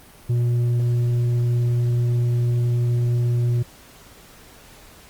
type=tone with tanh clipping; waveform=sine; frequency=120.3 Hz; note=B2; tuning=45 cents flat; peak=-18 dBFS; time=0.29-3.63 s; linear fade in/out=10 ms; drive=5 dB; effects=pink hiss -47 dBFS RMS until 5.09 s + Opus 32 kbps